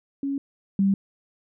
sine tone pair in turn, 277.2 / 196.01 Hz, C#4 / G3, 0 / 0 cents, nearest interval tritone, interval 600 cents, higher first, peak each -24 / -17 dBFS, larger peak second, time 0.23-0.38 / 0.79-0.94 s, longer neither, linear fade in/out 2 ms, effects none

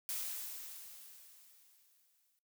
blue noise with exponential decay, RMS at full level -38 dBFS, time 0.09-2.39 s, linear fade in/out 0 ms, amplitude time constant 500 ms, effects noise-tail reverb RT60 0.3 s tail -20 dB re dry

